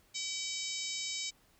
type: harmonic tone with a mistuned harmonic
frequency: 764 Hz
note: G5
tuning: 45 cents flat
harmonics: 3 / 4 / 5 / 6 / 7 / 8 / 9 / 10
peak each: -44 / -46 / -42 / -46 / -42 / -45 / -44 / -45 dBFS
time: 0.14-1.31 s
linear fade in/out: 20 ms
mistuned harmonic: 7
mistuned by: -22 cents
effects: pink hiss -67 dBFS RMS until 1.59 s